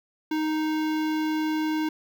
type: tone with notch filter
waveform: square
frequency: 311.1 Hz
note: D#4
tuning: in tune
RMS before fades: -26 dBFS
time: 0.31-1.89 s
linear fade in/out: 5 ms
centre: 9100 Hz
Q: 0.5
effects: none